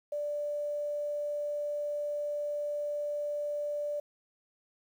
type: tone with quantisation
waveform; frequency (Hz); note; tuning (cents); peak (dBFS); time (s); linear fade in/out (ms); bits
sine; 587.3; D5; 0; -31; 0.12-4; 5; 10
effects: none